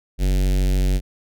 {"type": "tone with notch filter", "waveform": "square", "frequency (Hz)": 46.91, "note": "F#1", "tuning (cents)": 25, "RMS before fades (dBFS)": -18, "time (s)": [0.18, 1.01], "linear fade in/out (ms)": 50, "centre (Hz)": 1100, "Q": 0.53, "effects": []}